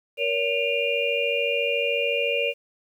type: tone cluster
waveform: sine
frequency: 470.1 / 564 / 2418 / 2787 Hz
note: A#4 / C#5 / D7 / F7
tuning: +15 / +30 / +50 / -4 cents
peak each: -27 dBFS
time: 0.17-2.54 s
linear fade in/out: 50 ms
effects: 9-bit